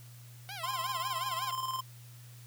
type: tone with vibrato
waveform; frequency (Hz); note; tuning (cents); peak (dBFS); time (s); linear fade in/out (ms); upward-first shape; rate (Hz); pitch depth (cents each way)
10% pulse; 729; F#5; -26; -32; 0.49-1.51; 0; sine; 5.5; 210
type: tone with tremolo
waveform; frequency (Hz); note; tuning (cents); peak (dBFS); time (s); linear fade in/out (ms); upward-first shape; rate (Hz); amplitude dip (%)
square; 1042; C6; -7; -32; 0.63-1.81; 10; square; 19; 50
effects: added 120 Hz sine -49 dBFS peak until 2.46 s + white hiss -58 dBFS RMS until 2.46 s